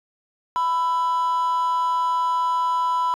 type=tone pair together; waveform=triangle; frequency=995 / 1325.9 Hz; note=B5 / E6; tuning=+13 / +10 cents; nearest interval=perfect fourth; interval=497 cents; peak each=-16 / -26 dBFS; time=0.56-3.14 s; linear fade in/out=0 ms; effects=tanh soft clip ceiling -15 dBFS